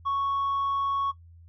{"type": "tone with tanh clipping", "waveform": "sine", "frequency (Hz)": 1108.7, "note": "C#6", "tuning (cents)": 0, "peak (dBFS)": -25, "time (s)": [0.05, 1.12], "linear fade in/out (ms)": 20, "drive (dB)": 1, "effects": ["noise-tail reverb RT60 0.1 s tail -17 dB re dry", "added 84 Hz sine -48 dBFS peak until 1.48 s"]}